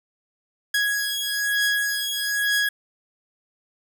sawtooth beating tone pair, 1661.2 / 1662.3 Hz, G#6 / G#6, 0 / +1 cents, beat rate 1.1 Hz, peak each -21 dBFS, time 0.74-2.69 s, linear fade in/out 5 ms, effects none

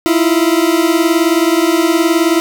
40% pulse beating tone pair, 322.9 / 341.9 Hz, E4 / F4, -36 / -37 cents, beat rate 19 Hz, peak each -12 dBFS, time 0.06-2.4 s, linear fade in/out 0 ms, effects none

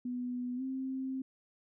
sine tone with pitch glide, 247.3 to 263.5 Hz, B3 to C4, +3 to +12 cents, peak -34 dBFS, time 0.05-1.22 s, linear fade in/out 5 ms, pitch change +109 cents, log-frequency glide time 0.56-0.62 s, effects none

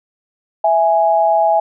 sine tone pair together, 659.3 / 830.7 Hz, E5 / G#5, 0 / 0 cents, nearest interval major third, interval 400 cents, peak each -13 dBFS, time 0.64-1.6 s, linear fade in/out 5 ms, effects none

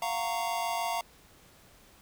square chord, Gb major seventh, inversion third, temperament just, 693.7 / 740 / 925 / 1110 Hz, F5 / Gb5 / Bb5 / Db6, -12 / 0 / -14 / +2 cents, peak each -34 / -40 / -34 / -40 dBFS, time 0.02-1.01 s, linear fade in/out 2 ms, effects pink hiss -58 dBFS RMS until 2.01 s

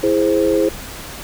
sine chord, E augmented, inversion none, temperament equal, 329.6 / 415.3 / 523.3 Hz, E4 / G#4 / B#4, 0 / 0 / 0 cents, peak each -17 dBFS, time 0.03-0.69 s, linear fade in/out 5 ms, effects pink hiss -32 dBFS RMS until 1.23 s

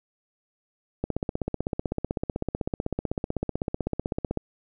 click train, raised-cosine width 2 ms, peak -13 dBFS, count 54, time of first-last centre 1.04-4.373 s, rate 15.9 Hz, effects none

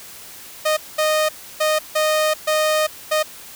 sawtooth tone bursts at uneven times, 618 Hz, D#5, 12 cents flat, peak -12 dBFS, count 6, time 0.65-0.77 / 0.98-1.29 / 1.6-1.79 / 1.95-2.34 / 2.47-2.87 / 3.11-3.23 s, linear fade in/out 10 ms, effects white hiss -39 dBFS RMS until 3.55 s

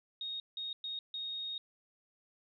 sine tone bursts at uneven times, 3729 Hz, A#7, in tune, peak -37 dBFS, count 4, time 0.21-0.4 / 0.57-0.73 / 0.84-0.99 / 1.14-1.58 s, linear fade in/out 2 ms, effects none

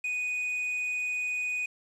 triangle tone, 2483 Hz, D#7, 4 cents flat, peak -27 dBFS, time 0.04-1.66 s, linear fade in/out 5 ms, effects resampled to 24000 Hz + 9-bit

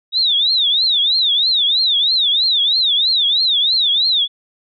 sine tone with vibrato, 3729 Hz, A#7, in tune, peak -12 dBFS, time 0.12-4.28 s, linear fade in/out 50 ms, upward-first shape triangle, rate 3.1 Hz, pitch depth 240 cents each way, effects none

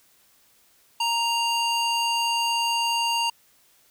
square tone with band-pass filter, 932.3 Hz, A#5, in tune, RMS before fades -24 dBFS, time 1-3.3 s, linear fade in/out 5 ms, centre 3400 Hz, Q 0.71, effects white hiss -60 dBFS RMS until 3.9 s

